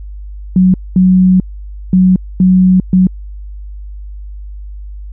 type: tone bursts at uneven times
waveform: sine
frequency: 185 Hz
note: F#3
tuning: in tune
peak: -4 dBFS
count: 5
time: 0.56-0.74 / 0.96-1.4 / 1.93-2.16 / 2.4-2.8 / 2.93-3.07 s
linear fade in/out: 2 ms
effects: added 50 Hz sine -24 dBFS peak until 5.12 s